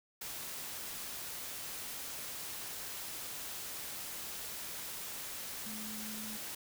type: tone in noise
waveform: sine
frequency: 215.7 Hz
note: A3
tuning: 34 cents flat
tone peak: -45 dBFS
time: 5.66-6.37 s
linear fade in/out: 5 ms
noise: white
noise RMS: -43 dBFS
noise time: 0.21-6.55 s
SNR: -5 dB
effects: none